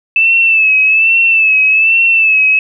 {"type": "tone with vibrato", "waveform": "sine", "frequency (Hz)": 2629, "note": "E7", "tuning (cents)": -5, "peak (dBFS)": -6, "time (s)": [0.16, 2.59], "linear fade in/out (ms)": 2, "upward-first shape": "sine", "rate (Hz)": 1.2, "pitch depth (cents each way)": 55, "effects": []}